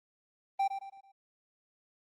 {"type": "tone with echo", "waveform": "triangle", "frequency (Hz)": 784, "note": "G5", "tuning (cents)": 0, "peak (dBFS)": -24, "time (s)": [0.59, 0.68], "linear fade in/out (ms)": 10, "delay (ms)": 110, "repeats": 4, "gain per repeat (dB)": -8, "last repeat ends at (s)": 1.12, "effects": ["Opus 24 kbps"]}